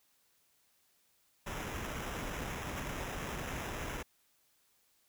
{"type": "noise with sample-and-hold", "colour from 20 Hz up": "pink", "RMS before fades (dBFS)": -40, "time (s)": [1.46, 4.03], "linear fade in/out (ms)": 10, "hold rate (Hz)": 4410, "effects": ["white hiss -72 dBFS RMS until 5.08 s"]}